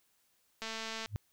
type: click train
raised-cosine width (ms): 0.2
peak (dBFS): -23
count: 99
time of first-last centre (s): 0.62-1.059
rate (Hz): 223
type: tone with exponential growth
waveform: sine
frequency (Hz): 104.2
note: G#2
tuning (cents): +6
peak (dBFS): -28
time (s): 1.07-1.16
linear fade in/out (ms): 0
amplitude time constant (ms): 18
effects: white hiss -73 dBFS RMS until 1.32 s